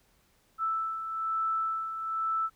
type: beating tone pair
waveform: sine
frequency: 1318.5 / 1319.6 Hz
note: E6 / E6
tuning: 0 / +1 cents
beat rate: 1.1 Hz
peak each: -37 / -29 dBFS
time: 0.58-2.5 s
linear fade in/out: 50 ms
effects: pink hiss -67 dBFS RMS until 2.55 s